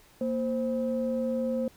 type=tone pair together; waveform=sine; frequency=233.1 / 523.3 Hz; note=A#3 / C5; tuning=0 / 0 cents; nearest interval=octave + major second; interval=1400 cents; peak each=-28 dBFS; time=0.21-1.68 s; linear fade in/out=2 ms; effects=tanh soft clip ceiling -20 dBFS + pink hiss -58 dBFS RMS until 1.76 s